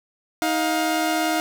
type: tone pair together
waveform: sawtooth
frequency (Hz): 315.4 / 708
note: D#4 / F5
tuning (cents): +24 / +23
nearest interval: octave + major second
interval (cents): 1399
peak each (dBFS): -19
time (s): 0.42-1.4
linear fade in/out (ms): 0
effects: none